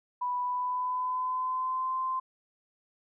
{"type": "tone with pitch glide", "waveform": "sine", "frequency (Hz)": [987.8, 1038.7], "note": ["B5", "C6"], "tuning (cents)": [0, -13], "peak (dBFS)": -28, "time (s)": [0.21, 2.2], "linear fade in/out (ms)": 10, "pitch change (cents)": 87, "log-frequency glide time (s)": [0.41, 1.97], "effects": []}